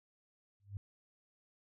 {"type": "tone with exponential growth", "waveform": "sine", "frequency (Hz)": 100, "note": "G2", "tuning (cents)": 35, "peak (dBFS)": -35, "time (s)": [0.6, 0.77], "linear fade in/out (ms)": 0, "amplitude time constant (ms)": 35, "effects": []}